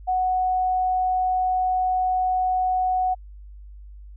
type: tone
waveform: sine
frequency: 740 Hz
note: F#5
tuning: in tune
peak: -19 dBFS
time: 0.07-3.15 s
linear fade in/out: 20 ms
effects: added 50 Hz sine -39 dBFS peak until 4.16 s